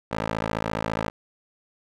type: tone with band-pass filter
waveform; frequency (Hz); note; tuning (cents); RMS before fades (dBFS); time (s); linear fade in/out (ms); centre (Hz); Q
15% pulse; 54.6; A1; -13; -28; 0.11-1.1; 10; 910; 0.6
effects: none